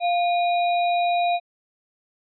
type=tone with sample-and-hold; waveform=sine; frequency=698.5 Hz; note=F5; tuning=in tune; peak=-18 dBFS; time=0-1.4 s; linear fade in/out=50 ms; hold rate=3150 Hz; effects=resampled to 11025 Hz